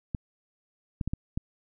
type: clicks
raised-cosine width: 5 ms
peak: -17 dBFS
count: 5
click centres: 0.148 / 1.012 / 1.076 / 1.135 / 1.375 s
effects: none